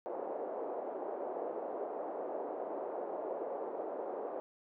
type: band-pass noise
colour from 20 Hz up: white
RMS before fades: -40 dBFS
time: 0.06-4.4 s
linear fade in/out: 0 ms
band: 370 to 690 Hz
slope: 24 dB/octave
effects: none